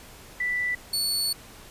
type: tone pair in turn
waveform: sine / sawtooth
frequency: 1975.5 / 4435 Hz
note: B6 / C#8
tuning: 0 / 0 cents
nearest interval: octave + major second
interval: 1400 cents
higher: second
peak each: -24 / -21 dBFS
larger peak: second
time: 0.4-0.75 / 0.93-1.33 s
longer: second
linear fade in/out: 5 ms
effects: pink hiss -47 dBFS RMS until 1.7 s + resampled to 32000 Hz